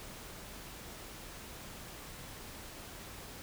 silence, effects pink hiss -48 dBFS RMS until 3.42 s

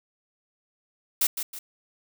blue noise with echo, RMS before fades -22 dBFS, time 1.21-1.27 s, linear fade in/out 5 ms, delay 160 ms, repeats 2, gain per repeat -8 dB, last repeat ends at 1.59 s, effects none

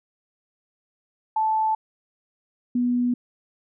sine tone pair in turn, 875 / 244.8 Hz, A5 / B3, -10 / -15 cents, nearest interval octave + minor seventh, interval 2205 cents, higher first, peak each -19 dBFS, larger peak neither, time 1.36-1.75 / 2.75-3.14 s, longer neither, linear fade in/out 5 ms, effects none

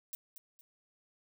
violet noise with echo, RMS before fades -41 dBFS, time 0.13-0.15 s, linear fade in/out 0 ms, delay 230 ms, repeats 2, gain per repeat -9 dB, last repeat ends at 0.61 s, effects none

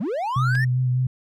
triangle linear sweep, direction up, 159.5 to 1864.7 Hz, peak -21 dBFS, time 0-0.65 s, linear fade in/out 10 ms
sine tone with vibrato, 126.8 Hz, B2, 46 cents sharp, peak -18 dBFS, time 0.36-1.07 s, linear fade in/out 5 ms, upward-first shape sine, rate 5 Hz, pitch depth 26 cents each way
clicks, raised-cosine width 0.2 ms, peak -21 dBFS, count 2, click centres 0.551 / 0.555 s
effects none

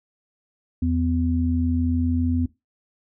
sine tone pair together, 83.8 / 251.1 Hz, E2 / B3, +29 / +29 cents, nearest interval octave + perfect fifth, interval 1900 cents, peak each -22 dBFS, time 0.82-2.46 s, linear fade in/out 5 ms, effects noise-tail reverb RT60 0.2 s tail -18 dB re dry

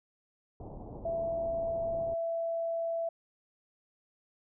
pink low-pass noise, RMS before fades -44 dBFS, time 0.6-2.14 s, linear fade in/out 2 ms, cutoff 880 Hz, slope 48 dB/octave
sine tone, 666 Hz, E5, 18 cents sharp, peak -30 dBFS, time 1.05-3.09 s, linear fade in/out 5 ms
effects none

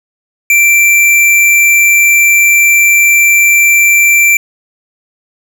square tone, 2349 Hz, D7, in tune, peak -5 dBFS, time 0.5-4.37 s, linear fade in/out 2 ms, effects none

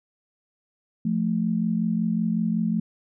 sine tone pair together, 174.61 / 220 Hz, F3 / A3, 0 / 0 cents, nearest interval major third, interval 400 cents, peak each -25 / -23 dBFS, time 1.05-2.8 s, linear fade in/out 5 ms, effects none

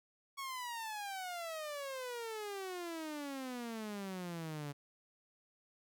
sawtooth exponential sweep, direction down, 1115 to 141.2 Hz, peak -37 dBFS, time 0.37-4.73 s, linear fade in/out 20 ms, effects none

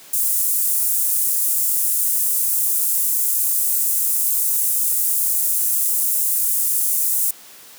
pink high-pass noise, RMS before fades -19 dBFS, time 0.13-7.31 s, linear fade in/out 5 ms, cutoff 9000 Hz, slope 24 dB/octave, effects white hiss -43 dBFS RMS until 7.78 s + high-pass 150 Hz 12 dB/octave

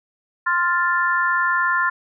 sine chord, F major, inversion second, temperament equal, 1046.5 / 1396.9 / 1760 Hz, C6 / F6 / A6, 0 / 0 / 0 cents, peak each -21 dBFS, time 0.46-1.9 s, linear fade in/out 10 ms, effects none

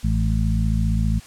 harmonic tone with a mistuned harmonic, 55 Hz, A1, in tune, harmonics 1 / 2 / 3 / 4, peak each -20 / -23 / -25 / -26 dBFS, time 0.03-1.2 s, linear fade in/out 20 ms, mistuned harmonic 4, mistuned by -23 cents, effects white hiss -45 dBFS RMS until 1.26 s + low-pass 9000 Hz 12 dB/octave

